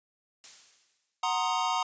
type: noise with exponential decay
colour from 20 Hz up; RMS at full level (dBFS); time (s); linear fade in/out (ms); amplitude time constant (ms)
blue; -41; 0.44-1.27; 0; 180
type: chord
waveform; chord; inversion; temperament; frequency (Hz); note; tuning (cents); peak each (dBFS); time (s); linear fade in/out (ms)
square; C half-diminished seventh; second; equal; 740 / 932.3 / 1046.5 / 1244.5; Gb5 / Bb5 / C6 / Eb6; 0 / 0 / 0 / 0; -33 / -31 / -34 / -34; 1.23-1.83; 5
effects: resampled to 16000 Hz